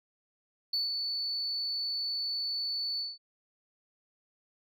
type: tone with ADSR envelope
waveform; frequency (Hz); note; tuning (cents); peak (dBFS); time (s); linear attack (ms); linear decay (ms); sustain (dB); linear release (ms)
sine; 4472; C#8; +14; -25; 0.73-3.18; 7; 150; -5; 190
effects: tanh soft clip ceiling -25 dBFS